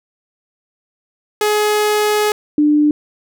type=tone pair in turn; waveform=sawtooth / sine; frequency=421.3 / 297.9 Hz; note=G#4 / D4; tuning=+25 / +25 cents; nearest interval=tritone; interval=600 cents; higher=first; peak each=-9 dBFS; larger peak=neither; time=1.41-2.32 / 2.58-2.91 s; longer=first; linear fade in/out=2 ms; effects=none